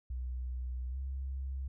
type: tone with pitch glide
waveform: sine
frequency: 62.5 to 66.6 Hz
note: B1 to C2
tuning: +21 to +31 cents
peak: -35 dBFS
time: 0.1-1.68 s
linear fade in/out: 5 ms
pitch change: +110 cents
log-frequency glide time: 0.9-0.97 s
effects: none